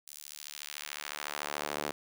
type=tone with high-pass filter sweep; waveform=sawtooth; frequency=73.8 Hz; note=D2; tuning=9 cents sharp; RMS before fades=-40 dBFS; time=0.07-1.92 s; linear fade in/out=5 ms; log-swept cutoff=7400 to 390 Hz; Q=0.76; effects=none